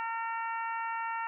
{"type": "harmonic tone", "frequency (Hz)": 456.4, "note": "A#4", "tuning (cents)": -37, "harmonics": [2, 3, 4, 5, 6], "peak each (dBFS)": [-34, -38, -41, -46, -47], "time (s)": [0, 1.27], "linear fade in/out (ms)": 0, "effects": []}